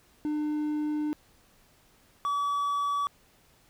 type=tone pair in turn; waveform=triangle; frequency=300.9 / 1143.3 Hz; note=D4 / D6; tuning=+42 / -47 cents; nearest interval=octave + major seventh; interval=2311 cents; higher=second; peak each=-25 / -24 dBFS; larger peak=second; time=0.25-1.13 / 2.25-3.07 s; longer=first; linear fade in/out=0 ms; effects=pink hiss -62 dBFS RMS until 3.69 s